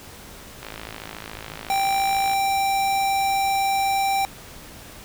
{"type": "click train", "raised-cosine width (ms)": 0.3, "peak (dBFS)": -18, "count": 93, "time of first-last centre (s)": [0.63, 2.334], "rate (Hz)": 54}
{"type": "tone", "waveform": "square", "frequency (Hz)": 784, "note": "G5", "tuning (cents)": 0, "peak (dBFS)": -20, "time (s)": [1.7, 4.25], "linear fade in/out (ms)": 0}
{"effects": ["pink hiss -42 dBFS RMS until 5.04 s"]}